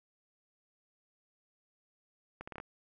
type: accelerating click train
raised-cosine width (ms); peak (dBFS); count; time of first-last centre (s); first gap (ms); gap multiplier
0.5; -28; 6; 2.41-2.601; 65; 0.73
effects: none